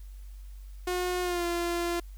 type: tone with pitch glide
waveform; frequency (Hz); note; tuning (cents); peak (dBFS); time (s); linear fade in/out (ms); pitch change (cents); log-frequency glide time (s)
sawtooth; 360.6 to 344.9; F#4 to F4; -45 to -22; -24; 0.87-2; 5; -77; 1.22-1.45
effects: added 48 Hz sine -41 dBFS peak until 2.17 s + white hiss -63 dBFS RMS until 2.17 s